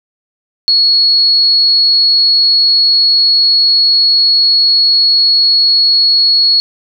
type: tone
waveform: sine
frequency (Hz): 4348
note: C#8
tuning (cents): -34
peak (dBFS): -6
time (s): 0.68-6.6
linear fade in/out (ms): 0
effects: none